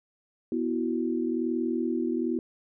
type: chord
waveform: sine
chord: B suspended fourth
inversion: none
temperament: just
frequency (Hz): 246.9 / 329.3 / 370.4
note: B3 / E4 / F#4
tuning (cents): 0 / -2 / +2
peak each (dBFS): -29 / -29 / -32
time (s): 0.52-2.39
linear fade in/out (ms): 2
effects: none